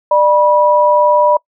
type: tone pair together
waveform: sine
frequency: 597 / 974.4 Hz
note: D5 / B5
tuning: +28 / -24 cents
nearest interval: minor sixth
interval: 848 cents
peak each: -10 dBFS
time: 0.11-1.37 s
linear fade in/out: 5 ms
effects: noise-tail reverb RT60 0.1 s tail -26 dB re dry